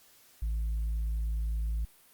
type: tone with tanh clipping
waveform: sine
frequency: 55 Hz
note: A1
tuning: in tune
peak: -29 dBFS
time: 0.42-1.85 s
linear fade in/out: 5 ms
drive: 1 dB
effects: white hiss -60 dBFS RMS until 2.13 s + Opus 48 kbps